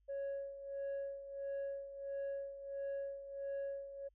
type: tone with tremolo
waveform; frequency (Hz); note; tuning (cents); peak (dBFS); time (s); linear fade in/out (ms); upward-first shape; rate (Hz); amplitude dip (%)
sine; 554.4; C#5; 0; -35; 0.08-4.09; 20; sine; 1.5; 75
effects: tanh soft clip ceiling -37 dBFS + added 50 Hz sine -70 dBFS peak until 4.14 s